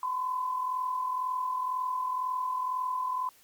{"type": "tone pair together", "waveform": "sine", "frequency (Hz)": [1012, 1054], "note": ["B5", "C6"], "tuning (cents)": [42, 12], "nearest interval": "minor second", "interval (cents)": 70, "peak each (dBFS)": [-29, -38], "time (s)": [0.03, 3.29], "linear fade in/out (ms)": 2, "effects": ["white hiss -60 dBFS RMS until 3.43 s", "Opus 48 kbps"]}